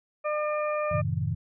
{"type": "harmonic tone", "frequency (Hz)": 602, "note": "D5", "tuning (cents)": 43, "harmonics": [1, 2, 3, 4], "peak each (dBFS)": [-27, -31, -42, -38], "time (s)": [0.24, 1.02], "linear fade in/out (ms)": 20}
{"type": "chord", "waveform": "sine", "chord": "F# diminished seventh", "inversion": "none", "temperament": "just", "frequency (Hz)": [92.5, 111, 133.2, 159.84], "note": ["F#2", "A2", "C3", "Eb3"], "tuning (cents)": [0, 16, 31, 47], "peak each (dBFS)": -31, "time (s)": [0.91, 1.35], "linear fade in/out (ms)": 10}
{"effects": []}